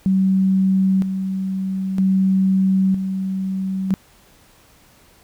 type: tone with tremolo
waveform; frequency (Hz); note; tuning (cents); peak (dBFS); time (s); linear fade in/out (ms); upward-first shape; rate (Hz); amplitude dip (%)
sine; 190.5; G3; -49; -13; 0.06-3.94; 0; square; 0.52; 55
effects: pink hiss -52 dBFS RMS until 5.23 s